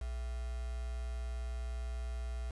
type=tone with quantisation; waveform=sine; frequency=60.5 Hz; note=B1; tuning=35 cents flat; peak=-36 dBFS; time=0.01-2.51 s; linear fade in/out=5 ms; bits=8; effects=resampled to 24000 Hz